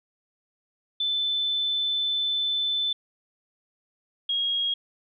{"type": "tone pair in turn", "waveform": "sine", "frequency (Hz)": [3520, 3279], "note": ["A7", "G#7"], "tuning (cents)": [0, -23], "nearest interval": "minor second", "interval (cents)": 123, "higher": "first", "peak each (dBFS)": -23, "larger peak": "neither", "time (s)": [[1, 2.93], [4.29, 4.74]], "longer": "first", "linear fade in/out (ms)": 5, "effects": []}